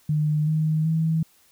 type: tone with pitch steps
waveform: sine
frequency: 151.7 / 156.24 / 160.91 Hz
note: D#3 / D#3 / E3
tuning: -44 / +8 / -41 cents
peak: -19 dBFS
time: 0.09-1.23 s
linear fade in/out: 5 ms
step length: 380 ms
effects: white hiss -59 dBFS RMS until 1.51 s